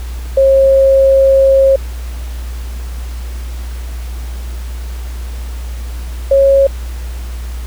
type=tone pair in turn; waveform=sine; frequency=540 / 547.9 Hz; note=C#5 / C#5; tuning=-45 / -20 cents; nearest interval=unison; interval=25 cents; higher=second; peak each=-5 dBFS; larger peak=neither; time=0.37-1.76 / 6.31-6.67 s; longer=first; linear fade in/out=5 ms; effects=added 60 Hz sine -20 dBFS peak until 7.66 s + pink hiss -36 dBFS RMS until 7.66 s